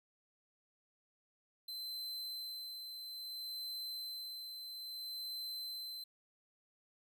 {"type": "tone with tremolo", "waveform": "45% pulse", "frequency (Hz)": 4071, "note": "C8", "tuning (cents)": -48, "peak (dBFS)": -40, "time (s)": [1.68, 6.04], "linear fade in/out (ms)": 5, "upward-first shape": "sine", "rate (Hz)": 0.6, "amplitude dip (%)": 40, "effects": []}